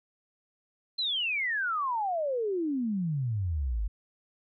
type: exponential sweep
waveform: sine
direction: down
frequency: 4184 to 47.44 Hz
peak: -27 dBFS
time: 0.98-3.88 s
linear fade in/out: 10 ms
effects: none